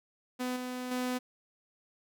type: tone with level steps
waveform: sawtooth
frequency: 251.1 Hz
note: B3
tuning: 29 cents sharp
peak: -28 / -32 / -27 dBFS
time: 0.39-1.19 s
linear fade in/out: 20 ms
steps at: 0.56 / 0.91 s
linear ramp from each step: 5 ms
effects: none